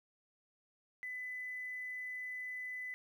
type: tone with quantisation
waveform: sine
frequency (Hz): 2004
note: B6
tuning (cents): +25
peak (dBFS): -40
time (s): 1.03-2.94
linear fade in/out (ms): 0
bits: 11
effects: none